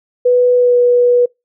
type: tone with pitch glide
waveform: sine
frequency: 493.9 to 487.9 Hz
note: B4 to B4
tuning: 0 to -21 cents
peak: -7 dBFS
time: 0.25-1.26 s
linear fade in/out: 10 ms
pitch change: -21 cents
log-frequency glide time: 0.56-0.76 s
effects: noise-tail reverb RT60 0.2 s tail -25 dB re dry